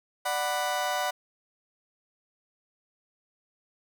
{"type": "chord", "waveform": "30% pulse", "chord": "B minor", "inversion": "first", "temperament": "just", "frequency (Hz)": [592.7, 740.8, 987.8], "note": ["D5", "F#5", "B5"], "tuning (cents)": [16, 2, 0], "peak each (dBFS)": [-30, -27, -30], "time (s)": [0.25, 1.11], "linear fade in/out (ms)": 10, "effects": []}